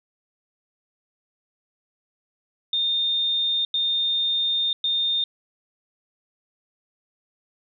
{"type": "tone bursts at uneven times", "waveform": "sine", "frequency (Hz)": 3640, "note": "A#7", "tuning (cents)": -42, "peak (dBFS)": -20, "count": 3, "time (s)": [[2.73, 3.65], [3.74, 4.73], [4.84, 5.24]], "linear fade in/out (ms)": 2, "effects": []}